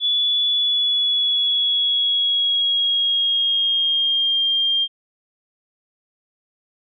sine tone with pitch glide, 3431 to 3201 Hz, A7 to G7, -44 to +36 cents, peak -16 dBFS, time 0-4.88 s, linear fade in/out 50 ms, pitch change -120 cents, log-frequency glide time 0.48-4.42 s, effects none

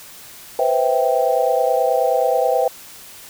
sine chord, C major seventh, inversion third, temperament equal with one note detuned, 493.9 / 523.3 / 655.5 / 784 Hz, B4 / C5 / E5 / G5, 0 / 0 / -10 / 0 cents, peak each -20 dBFS, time 0.59-2.68 s, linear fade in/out 2 ms, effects white hiss -40 dBFS RMS until 3.29 s

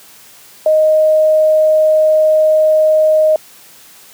sine tone, 622.3 Hz, D#5, in tune, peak -7 dBFS, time 0.66-3.36 s, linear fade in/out 2 ms, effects white hiss -41 dBFS RMS until 4.13 s + high-pass 100 Hz 12 dB/octave

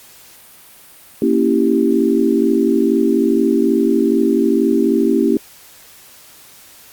sine chord, A# diminished seventh, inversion none, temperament equal, 233.1 / 277.2 / 329.6 / 392 Hz, A#3 / C#4 / E4 / G4, 0 / 0 / 0 / 0 cents, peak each -17 dBFS, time 1.22-5.37 s, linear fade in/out 2 ms, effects white hiss -43 dBFS RMS until 6.92 s + Opus 48 kbps

